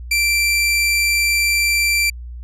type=tone; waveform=sawtooth; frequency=2349 Hz; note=D7; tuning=in tune; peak=-11 dBFS; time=0.11-2.1 s; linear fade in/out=5 ms; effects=added 60 Hz sine -29 dBFS peak until 2.43 s + resampled to 32000 Hz